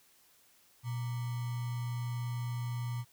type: tone with sample-and-hold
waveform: sine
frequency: 120.8 Hz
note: B2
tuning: 38 cents flat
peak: -33 dBFS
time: 0.83-3.05 s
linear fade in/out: 50 ms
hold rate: 1050 Hz
effects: white hiss -65 dBFS RMS until 3.12 s